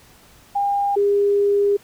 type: tone pair in turn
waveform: sine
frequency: 805 / 404.8 Hz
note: G5 / G#4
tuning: +46 / -44 cents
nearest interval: octave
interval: 1190 cents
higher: first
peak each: -17 / -14 dBFS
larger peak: second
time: 0.55-0.96 / 0.96-1.77 s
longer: second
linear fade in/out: 10 ms
effects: pink hiss -50 dBFS RMS until 1.83 s